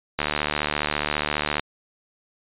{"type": "click train", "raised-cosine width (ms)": 0.3, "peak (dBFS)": -6, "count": 106, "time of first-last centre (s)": [0.19, 1.596], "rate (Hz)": 74.7, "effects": ["resampled to 8000 Hz"]}